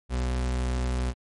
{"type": "tone", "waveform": "40% pulse", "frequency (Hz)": 62.5, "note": "B1", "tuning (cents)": 21, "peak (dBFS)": -24, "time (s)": [0.09, 1.14], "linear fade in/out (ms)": 50, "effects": ["MP3 48 kbps"]}